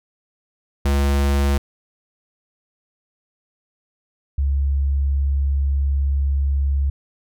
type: tone pair in turn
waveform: square / sine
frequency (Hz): 70 / 69.36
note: C#2 / C#2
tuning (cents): +18 / +2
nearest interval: unison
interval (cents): 16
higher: first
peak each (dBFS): -16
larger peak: neither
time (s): 0.85-1.58 / 4.38-6.9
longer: second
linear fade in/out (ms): 5
effects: none